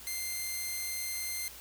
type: tone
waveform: 5% pulse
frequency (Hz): 2093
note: C7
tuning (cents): 0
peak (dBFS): -24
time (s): 0.07-1.48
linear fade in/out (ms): 0
effects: added 60 Hz sine -57 dBFS peak until 1.6 s + white hiss -49 dBFS RMS until 1.6 s